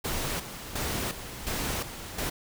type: noise with tremolo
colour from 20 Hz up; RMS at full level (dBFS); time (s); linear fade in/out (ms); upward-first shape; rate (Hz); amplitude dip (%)
pink; -31; 0.04-2.3; 10; square; 1.4; 65
effects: none